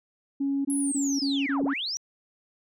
sine tone bursts, 277.2 Hz, C#4, in tune, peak -23 dBFS, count 5, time 0.4-1.738 s, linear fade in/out 10 ms, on 250 ms, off 22 ms
sine linear two-way sweep, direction down then up, 11000 to 162.8 to 5970 Hz, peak -28 dBFS, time 0.7-1.97 s, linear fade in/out 0 ms, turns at 1.64 s
effects tanh soft clip ceiling -18 dBFS

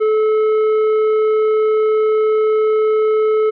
sine tone with tanh clipping, 432.8 Hz, A4, 29 cents flat, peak -13 dBFS, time 0-3.51 s, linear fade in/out 20 ms, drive 8 dB, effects none

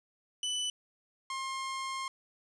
sawtooth tone pair in turn, 2989 / 1065.4 Hz, F#7 / C6, +17 / +31 cents, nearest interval octave + tritone, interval 1786 cents, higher first, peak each -28 / -31 dBFS, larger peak first, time 0.43-0.7 / 1.3-2.08 s, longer second, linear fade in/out 2 ms, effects resampled to 22050 Hz + 11-bit

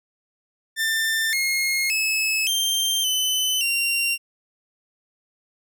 sawtooth tone with pitch steps, 1788 / 2150 / 2592 / 3159 / 3028 / 2762 Hz, A6 / C7 / E7 / G7 / F#7 / F7, +27 / +47 / -30 / +13 / +39 / -20 cents, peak -17 dBFS, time 0.76-4.18 s, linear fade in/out 50 ms, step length 570 ms, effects none

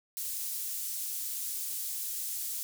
pink high-pass noise, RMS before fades -36 dBFS, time 0.17-2.63 s, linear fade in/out 0 ms, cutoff 8900 Hz, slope 12 dB/octave, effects none

